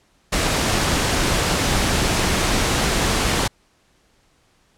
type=noise; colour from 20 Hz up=pink; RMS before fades=-19 dBFS; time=0.32-3.48 s; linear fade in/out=10 ms; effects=pink hiss -60 dBFS RMS until 4.77 s + low-pass 9000 Hz 12 dB/octave